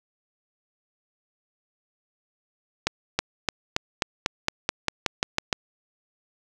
accelerating click train, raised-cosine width 0.2 ms, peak -4 dBFS, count 13, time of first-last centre 2.87-5.528 s, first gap 320 ms, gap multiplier 0.93, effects none

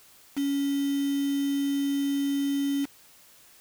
sine tone with quantisation, 280 Hz, C#4, 18 cents sharp, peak -24 dBFS, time 0.36-2.86 s, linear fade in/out 20 ms, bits 6, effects white hiss -55 dBFS RMS until 3.6 s

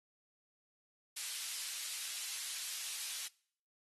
pink high-pass noise, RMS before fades -42 dBFS, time 1.16-3.28 s, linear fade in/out 10 ms, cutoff 3300 Hz, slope 12 dB/octave, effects noise-tail reverb RT60 0.6 s tail -25 dB re dry + AAC 32 kbps

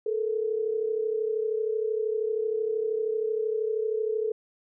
sine tone pair together, 433.3 / 466.2 Hz, A4 / A#4, -27 / 0 cents, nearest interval minor second, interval 127 cents, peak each -26 / -31 dBFS, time 0.06-4.32 s, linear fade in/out 5 ms, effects none

